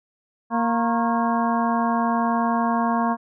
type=harmonic tone with a mistuned harmonic; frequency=232.6 Hz; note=A#3; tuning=4 cents flat; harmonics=1 / 2 / 3 / 4 / 5 / 6 / 7; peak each=-22 / -34 / -25 / -26 / -26 / -37 / -36 dBFS; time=0.5-3.17 s; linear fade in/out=50 ms; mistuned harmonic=5; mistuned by=-110 cents; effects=none